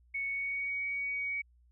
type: tone with pitch glide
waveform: sine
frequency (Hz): 2217 to 2251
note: C#7 to C#7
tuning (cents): 0 to +26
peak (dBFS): -32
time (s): 0.14-1.42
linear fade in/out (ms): 10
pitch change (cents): +26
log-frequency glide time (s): 0.25-0.76
effects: added 60 Hz sine -61 dBFS peak until 1.71 s